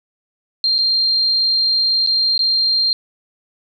sine tone with dropouts, 4186 Hz, C8, in tune, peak -13 dBFS, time 0.64-2.93 s, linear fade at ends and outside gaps 1 ms, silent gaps 0.782-0.787 / 2.064-2.072 / 2.378-2.392 s, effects none

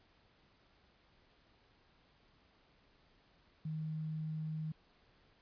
sine tone with quantisation, 156.5 Hz, D#3, 10 cents sharp, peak -37 dBFS, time 3.65-4.72 s, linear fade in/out 5 ms, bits 11, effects pink hiss -69 dBFS RMS until 5.41 s + resampled to 11025 Hz

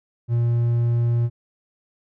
triangle tone, 118.3 Hz, A#2, 26 cents sharp, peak -15 dBFS, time 0.28-1.3 s, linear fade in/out 50 ms, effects none

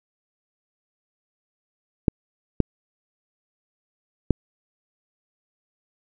clicks, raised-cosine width 3 ms, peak -3 dBFS, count 3, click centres 2.082 / 2.603 / 4.307 s, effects none

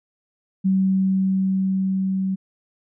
sine tone with level ramp, 190.6 Hz, G3, 48 cents flat, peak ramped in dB -15 to -20 dBFS, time 0.64-2.36 s, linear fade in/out 20 ms, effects none

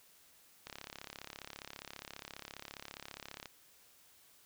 click train, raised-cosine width 0.2 ms, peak -27 dBFS, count 98, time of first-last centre 0.67-3.457 s, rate 34.8 Hz, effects white hiss -64 dBFS RMS until 4.45 s

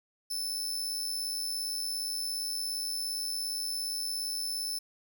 sawtooth tone with amplitude modulation, 5274 Hz, E8, in tune, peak -27 dBFS, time 0.3-4.79 s, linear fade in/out 10 ms, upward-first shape sine, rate 97.3 Hz, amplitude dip 50%, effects 10-bit

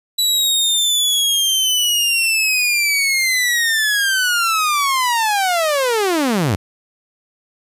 sawtooth linear sweep, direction down, 3951 to 82.7 Hz, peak -11 dBFS, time 0.18-6.56 s, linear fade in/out 10 ms, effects resampled to 32000 Hz + 8-bit

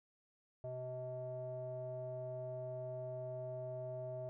square tone with low-pass filter, 127 Hz, B2, 49 cents sharp, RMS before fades -44 dBFS, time 0.64-4.29 s, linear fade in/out 0 ms, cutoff 650 Hz, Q 8.5, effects none

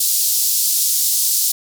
white band-pass noise, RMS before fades -17 dBFS, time 0-1.52 s, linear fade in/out 5 ms, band 4400 to 16000 Hz, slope 24 dB/octave, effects none

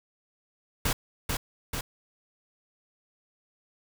pink noise with echo, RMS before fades -26 dBFS, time 0.85-0.93 s, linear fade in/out 5 ms, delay 440 ms, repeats 2, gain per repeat -3 dB, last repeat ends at 1.81 s, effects none

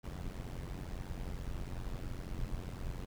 brown noise with amplitude modulation, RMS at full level -37 dBFS, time 0.03-3.06 s, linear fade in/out 20 ms, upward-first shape sine, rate 89.9 Hz, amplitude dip 85%, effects none

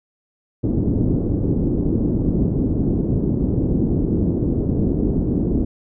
white low-pass noise, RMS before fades -19 dBFS, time 0.63-5.65 s, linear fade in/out 10 ms, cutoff 330 Hz, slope 24 dB/octave, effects none

